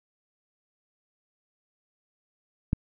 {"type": "click", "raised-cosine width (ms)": 5, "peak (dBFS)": -11, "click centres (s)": 2.731, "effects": []}